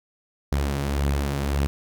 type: beating tone pair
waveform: sawtooth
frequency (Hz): 68.8 / 70.6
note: C#2 / C#2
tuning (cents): -12 / +32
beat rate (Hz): 1.8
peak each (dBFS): -25 / -19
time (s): 0.52-1.67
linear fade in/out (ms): 0
effects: none